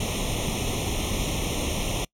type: noise with comb filter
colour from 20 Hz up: pink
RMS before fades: -27 dBFS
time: 0-2.05 s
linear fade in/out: 5 ms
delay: 0.32 ms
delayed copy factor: +1
effects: noise-tail reverb RT60 0.1 s tail -25 dB re dry + low-pass 11000 Hz 12 dB/octave